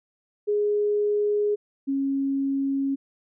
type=tone pair in turn; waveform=sine; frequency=415.2 / 273.9 Hz; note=G#4 / C#4; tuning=0 / -21 cents; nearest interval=perfect fifth; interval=721 cents; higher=first; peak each=-20 / -22 dBFS; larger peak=first; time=0.47-1.56 / 1.87-2.96 s; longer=neither; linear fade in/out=20 ms; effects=none